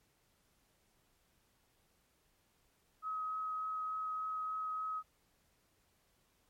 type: tone with vibrato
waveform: sine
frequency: 1271 Hz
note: D#6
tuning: 36 cents sharp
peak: -36 dBFS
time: 3.02-5.03 s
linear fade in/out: 50 ms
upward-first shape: triangle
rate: 3.4 Hz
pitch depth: 9 cents each way
effects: pink hiss -74 dBFS RMS until 6.49 s + MP3 64 kbps